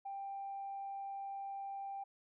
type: tone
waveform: sine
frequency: 789 Hz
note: G5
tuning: 11 cents sharp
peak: -40 dBFS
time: 0.05-2.04 s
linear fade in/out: 10 ms
effects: tanh soft clip ceiling -36 dBFS